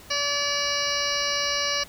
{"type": "harmonic tone", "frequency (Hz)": 575, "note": "D5", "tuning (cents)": -37, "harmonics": [1, 2, 3, 4, 5, 7, 8, 9, 10], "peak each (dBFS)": [-32, -32, -32, -32, -32, -32, -32, -32, -32], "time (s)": [0.1, 1.84], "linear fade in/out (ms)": 10, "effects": ["pink hiss -47 dBFS RMS until 1.88 s"]}